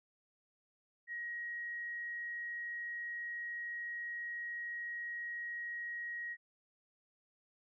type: tone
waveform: sine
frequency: 1893 Hz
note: A#6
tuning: 26 cents sharp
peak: -39 dBFS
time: 1.07-6.37 s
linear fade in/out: 50 ms
effects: none